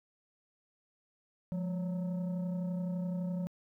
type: tone with frequency modulation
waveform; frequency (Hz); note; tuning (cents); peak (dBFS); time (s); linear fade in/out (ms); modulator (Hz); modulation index
sine; 176.1; F3; +15; -30; 1.52-3.47; 0; 384; 0.44
effects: tanh soft clip ceiling -31 dBFS + 12-bit